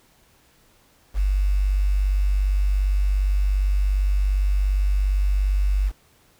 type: tone with quantisation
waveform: sine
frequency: 48.67 Hz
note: G1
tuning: 12 cents flat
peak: -17 dBFS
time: 1.14-5.92 s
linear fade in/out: 50 ms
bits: 7
effects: pink hiss -58 dBFS RMS until 6.39 s